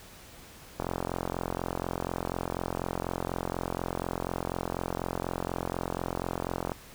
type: click train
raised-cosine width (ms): 1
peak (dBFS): -16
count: 262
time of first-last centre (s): 0.8-6.718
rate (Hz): 44.1
effects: pink hiss -50 dBFS RMS until 6.94 s